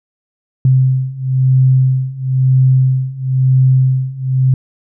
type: beating tone pair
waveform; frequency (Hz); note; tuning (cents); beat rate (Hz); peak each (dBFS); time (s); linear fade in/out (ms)
sine; 130 / 131; C3 / C3; -11 / +2; 1; -13 / -11; 0.65-4.54; 2
effects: none